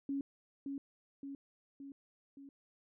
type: tone with echo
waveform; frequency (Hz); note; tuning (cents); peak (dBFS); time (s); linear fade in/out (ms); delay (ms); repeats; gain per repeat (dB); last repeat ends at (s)
sine; 277.2; C#4; 0; -34; 0.09-0.21; 2; 570; 4; -4; 2.49
effects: none